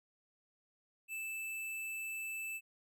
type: tone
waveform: square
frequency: 2637 Hz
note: E7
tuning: in tune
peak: -40 dBFS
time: 1.08-2.61 s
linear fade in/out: 50 ms
effects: none